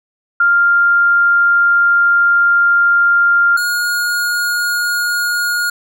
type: tone pair in turn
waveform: sine / square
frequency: 1396.9 / 1432 Hz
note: F6 / F6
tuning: 0 / +43 cents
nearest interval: unison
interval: 43 cents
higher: second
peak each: -8 / -15 dBFS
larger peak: first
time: 0.4-3.57 / 3.57-5.7 s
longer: first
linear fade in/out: 5 ms
effects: none